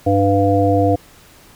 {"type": "harmonic tone", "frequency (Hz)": 99.2, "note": "G2", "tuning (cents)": 21, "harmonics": [1, 3, 5, 7], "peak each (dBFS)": [-17, -17, -17, -17], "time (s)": [0.06, 0.96], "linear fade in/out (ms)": 10, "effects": ["pink hiss -46 dBFS RMS until 1.55 s"]}